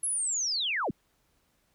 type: linear sweep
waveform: sine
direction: down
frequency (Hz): 10990 to 101.2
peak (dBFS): -27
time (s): 0.03-0.91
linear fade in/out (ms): 5
effects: pink hiss -71 dBFS RMS until 1.74 s